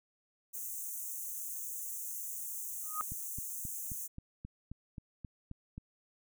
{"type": "high-pass noise", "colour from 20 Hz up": "white", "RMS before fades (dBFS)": -41, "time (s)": [0.53, 4.08], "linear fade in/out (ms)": 20, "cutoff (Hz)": 6100, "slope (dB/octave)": 96}
{"type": "tone with exponential growth", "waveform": "sine", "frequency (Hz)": 1244.5, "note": "D#6", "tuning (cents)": 0, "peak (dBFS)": -29, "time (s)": [2.83, 3.01], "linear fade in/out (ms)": 0, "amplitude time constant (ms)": 39}
{"type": "click train", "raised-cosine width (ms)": 5, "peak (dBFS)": -31, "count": 11, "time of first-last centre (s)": [3.12, 5.78], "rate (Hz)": 3.76}
{"effects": []}